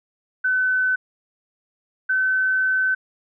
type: tone pair in turn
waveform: sine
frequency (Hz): 1513 / 1524.4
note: F#6 / G6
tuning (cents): +38 / -49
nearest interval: unison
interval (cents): 13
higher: second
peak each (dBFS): -17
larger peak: neither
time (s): 0.44-0.96 / 2.09-2.95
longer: second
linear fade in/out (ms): 10
effects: none